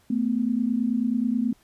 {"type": "tone pair together", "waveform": "sine", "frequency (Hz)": [222.2, 251.5], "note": ["A3", "B3"], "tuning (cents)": [17, 32], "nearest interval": "major second", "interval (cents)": 215, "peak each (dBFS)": -24, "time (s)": [0.1, 1.53], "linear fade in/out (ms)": 5, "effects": ["pink hiss -61 dBFS RMS until 1.63 s", "resampled to 32000 Hz"]}